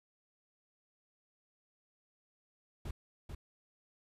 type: noise with echo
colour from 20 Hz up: brown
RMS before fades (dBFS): -40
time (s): 2.85-2.91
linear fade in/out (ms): 5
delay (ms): 440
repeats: 1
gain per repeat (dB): -4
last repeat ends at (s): 3.35
effects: resampled to 32000 Hz